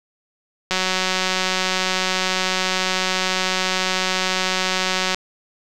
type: click train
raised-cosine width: 0.2 ms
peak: -3 dBFS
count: 826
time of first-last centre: 0.71-5.145 s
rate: 186 Hz
effects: none